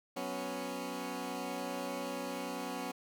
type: chord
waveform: 15% pulse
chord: F# suspended fourth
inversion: none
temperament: equal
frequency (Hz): 185 / 246.9 / 277.2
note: F#3 / B3 / C#4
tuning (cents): 0 / 0 / 0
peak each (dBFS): -38 / -35 / -34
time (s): 0.16-2.92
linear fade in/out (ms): 10
effects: none